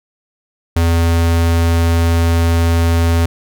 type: tone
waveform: square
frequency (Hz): 83.8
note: E2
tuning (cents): +29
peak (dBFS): -11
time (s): 0.76-3.26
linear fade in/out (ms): 5
effects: none